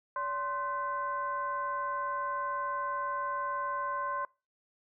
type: tone with frequency modulation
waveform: sine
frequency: 1046.5 Hz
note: C6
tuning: in tune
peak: -31 dBFS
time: 0.16-4.25 s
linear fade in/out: 2 ms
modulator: 473 Hz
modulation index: 0.75
effects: noise-tail reverb RT60 0.3 s tail -24 dB re dry + high-pass 200 Hz 12 dB/octave